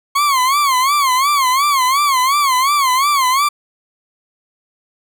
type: tone with vibrato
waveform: 40% pulse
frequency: 1088 Hz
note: C#6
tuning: 33 cents flat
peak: -11 dBFS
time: 0.15-3.49 s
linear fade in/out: 10 ms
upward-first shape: sine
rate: 2.8 Hz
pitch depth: 140 cents each way
effects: none